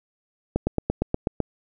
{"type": "slowing click train", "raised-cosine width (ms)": 2, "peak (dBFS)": -8, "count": 8, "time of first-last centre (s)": [0.56, 1.403], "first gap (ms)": 110, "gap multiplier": 1.03, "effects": []}